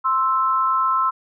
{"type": "tone pair together", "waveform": "sine", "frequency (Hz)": [1047.3, 1318.5], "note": ["C6", "E6"], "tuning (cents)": [1, 0], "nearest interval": "major third", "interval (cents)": 399, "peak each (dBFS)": -19, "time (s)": [0.04, 1.11], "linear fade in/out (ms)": 20, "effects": []}